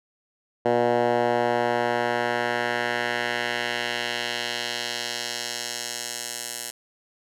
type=tone with band-pass filter sweep; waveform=10% pulse; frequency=120 Hz; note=B2; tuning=49 cents flat; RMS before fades=-26 dBFS; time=0.65-6.71 s; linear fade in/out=5 ms; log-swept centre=610 to 9200 Hz; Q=1.1; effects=none